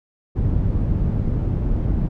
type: low-pass noise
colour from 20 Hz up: white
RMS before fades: -20 dBFS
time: 0.35-2.09 s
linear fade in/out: 20 ms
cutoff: 120 Hz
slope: 12 dB/octave
effects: none